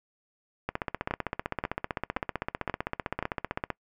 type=two click trains; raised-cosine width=0.5 ms; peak=-14 / -14 dBFS; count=5 / 48; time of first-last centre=1.11-3.226 / 0.69-3.703 s; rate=1.89 / 15.6 Hz; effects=noise-tail reverb RT60 0.1 s tail -23 dB re dry